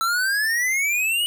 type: exponential sweep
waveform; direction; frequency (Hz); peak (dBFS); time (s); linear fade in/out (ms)
square; up; 1318.5 to 2960; -20; 0.01-1.26; 0
effects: none